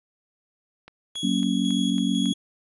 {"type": "click train", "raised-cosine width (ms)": 0.3, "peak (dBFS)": -27, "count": 6, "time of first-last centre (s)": [0.88, 2.257], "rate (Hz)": 3.63}
{"type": "tone with tremolo", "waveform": "40% pulse", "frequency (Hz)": 3341, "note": "G#7", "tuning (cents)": 10, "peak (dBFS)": -28, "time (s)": [1.15, 2.34], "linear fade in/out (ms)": 10, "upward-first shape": "square", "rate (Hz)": 2, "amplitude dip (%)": 35}
{"type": "chord", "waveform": "sine", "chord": "F# major", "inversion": "none", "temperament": "just", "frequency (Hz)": [185, 231.2, 277.5], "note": ["F#3", "A#3", "C#4"], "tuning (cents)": [0, -14, 2], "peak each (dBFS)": [-25, -25, -25], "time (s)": [1.23, 2.33], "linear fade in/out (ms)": 5}
{"effects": ["resampled to 24000 Hz"]}